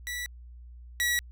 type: tone pair in turn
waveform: sawtooth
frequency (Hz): 1955 / 1930.3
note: B6 / B6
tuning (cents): -18 / -40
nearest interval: unison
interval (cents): 22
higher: first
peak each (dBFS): -29 / -21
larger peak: second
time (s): 0.07-0.26 / 1-1.19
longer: neither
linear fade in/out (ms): 0
effects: added 60 Hz sine -44 dBFS peak until 1.31 s